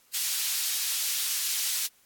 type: high-pass noise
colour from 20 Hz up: pink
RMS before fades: -29 dBFS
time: 0.13-1.88 s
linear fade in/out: 20 ms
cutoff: 3800 Hz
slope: 12 dB/octave
effects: white hiss -62 dBFS RMS until 2.05 s + AAC 64 kbps